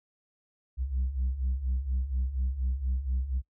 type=beating tone pair; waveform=sine; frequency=61.74 / 65.94 Hz; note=B1 / C2; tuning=0 / +14 cents; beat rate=4.2 Hz; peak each=-31 / -27 dBFS; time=0.77-3.42 s; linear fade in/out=50 ms; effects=noise-tail reverb RT60 0.1 s tail -21 dB re dry + tanh soft clip ceiling -23 dBFS